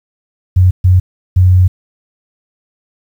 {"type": "tone bursts at uneven times", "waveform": "sine", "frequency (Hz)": 91.6, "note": "F#2", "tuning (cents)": -17, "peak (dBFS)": -4, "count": 3, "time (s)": [[0.56, 0.71], [0.84, 1], [1.36, 1.68]], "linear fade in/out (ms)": 10, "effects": ["7-bit"]}